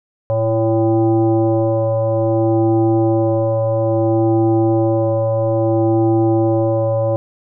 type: tone with frequency modulation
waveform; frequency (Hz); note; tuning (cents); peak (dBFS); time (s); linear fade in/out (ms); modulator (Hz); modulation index
sine; 111.7; A2; +27; -12; 0.3-7.16; 0; 224; 2.5
effects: none